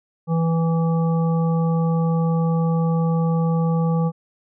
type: harmonic tone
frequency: 164.81 Hz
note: E3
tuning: in tune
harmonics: 1 / 3 / 5 / 7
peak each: -17 / -27 / -31 / -34 dBFS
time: 0.27-4.12 s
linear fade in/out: 50 ms
effects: none